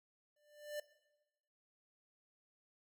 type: tone with exponential growth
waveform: square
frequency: 593 Hz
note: D5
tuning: 17 cents sharp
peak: -39 dBFS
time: 0.36-0.8 s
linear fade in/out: 5 ms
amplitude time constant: 95 ms
effects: noise-tail reverb RT60 1.0 s tail -18 dB re dry